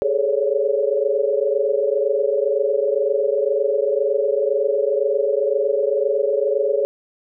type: tone cluster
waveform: sine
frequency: 410.3 / 438.1 / 546 / 568 Hz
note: G#4 / A4 / C#5 / C#5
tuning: -21 / -7 / -26 / +42 cents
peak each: -22 dBFS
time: 0.02-6.85 s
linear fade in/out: 0 ms
effects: none